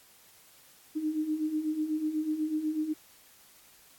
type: beating tone pair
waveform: sine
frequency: 302.9 / 311 Hz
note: D#4 / D#4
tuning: -46 / -1 cents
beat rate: 8.1 Hz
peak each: -35 / -29 dBFS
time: 0.95-2.94 s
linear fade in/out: 20 ms
effects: white hiss -58 dBFS RMS until 3.98 s + AAC 64 kbps